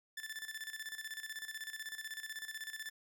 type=tone with tremolo; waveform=sawtooth; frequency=1758 Hz; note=A6; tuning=2 cents flat; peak=-37 dBFS; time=0.17-2.9 s; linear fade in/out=5 ms; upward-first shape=square; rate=16 Hz; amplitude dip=70%; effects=none